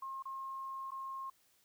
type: tone with dropouts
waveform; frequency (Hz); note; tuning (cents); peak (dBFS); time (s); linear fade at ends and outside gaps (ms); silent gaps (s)
sine; 1071; C6; +40; -40; 0.02-1.3; 5; 0.225-0.254 / 0.907-0.917
effects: white hiss -71 dBFS RMS until 1.64 s